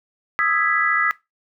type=chord; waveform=sine; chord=E major seventh; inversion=third; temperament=equal; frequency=1244.5 / 1318.5 / 1661.2 / 1975.5 Hz; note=D#6 / E6 / G#6 / B6; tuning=0 / 0 / 0 / 0 cents; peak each=-23 / -23 / -22 / -21 dBFS; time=0.39-1.11 s; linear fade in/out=0 ms; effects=noise-tail reverb RT60 0.2 s tail -19 dB re dry